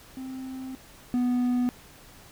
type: tone pair in turn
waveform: triangle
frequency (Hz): 261.6 / 246.9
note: C4 / B3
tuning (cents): 0 / 0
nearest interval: minor second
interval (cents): 100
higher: first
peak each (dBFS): -32 / -20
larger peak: second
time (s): 0.17-0.75 / 1.14-1.69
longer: first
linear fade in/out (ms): 0
effects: pink hiss -51 dBFS RMS until 2.31 s